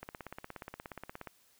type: click train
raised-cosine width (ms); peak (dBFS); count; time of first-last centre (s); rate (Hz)
0.5; -27; 22; 0.03-1.273; 16.9
effects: white hiss -67 dBFS RMS until 1.59 s